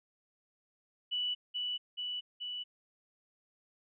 sine tone with echo, 2960 Hz, F#7, in tune, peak -31 dBFS, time 1.11-1.35 s, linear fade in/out 20 ms, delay 430 ms, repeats 3, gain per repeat -2 dB, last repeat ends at 2.64 s, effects none

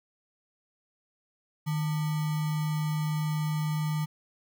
sine tone with sample-and-hold, 153.6 Hz, D#3, 22 cents flat, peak -26 dBFS, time 1.66-4.06 s, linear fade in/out 20 ms, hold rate 1050 Hz, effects none

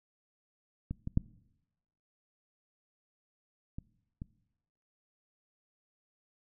clicks, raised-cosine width 5 ms, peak -23 / -24 / -13 / -27 / -27 dBFS, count 5, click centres 0.91 / 1.074 / 1.174 / 3.785 / 4.219 s, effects noise-tail reverb RT60 0.9 s tail -22 dB re dry

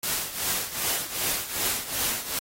white noise with tremolo, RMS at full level -25 dBFS, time 0.03-2.39 s, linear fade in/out 2 ms, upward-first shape triangle, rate 2.6 Hz, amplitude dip 80%, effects AAC 48 kbps

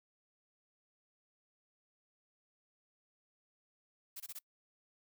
blue noise bursts, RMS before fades -45 dBFS, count 4, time 4.16-4.391 s, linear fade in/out 10 ms, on 42 ms, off 21 ms, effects noise-tail reverb RT60 0.1 s tail -24 dB re dry

